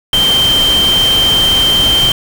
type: tone in noise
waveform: sine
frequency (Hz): 3136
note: G7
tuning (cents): 0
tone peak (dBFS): -8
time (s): 0.13-2.12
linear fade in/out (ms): 2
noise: pink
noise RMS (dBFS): -18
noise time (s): 0.13-2.12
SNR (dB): +7
effects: none